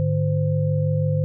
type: tone cluster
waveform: sine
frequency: 104.4 / 150.4 / 517 Hz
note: G#2 / D3 / C5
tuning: +10 / +42 / -21 cents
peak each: -23 / -20 / -27 dBFS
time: 0-1.24 s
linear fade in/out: 0 ms
effects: none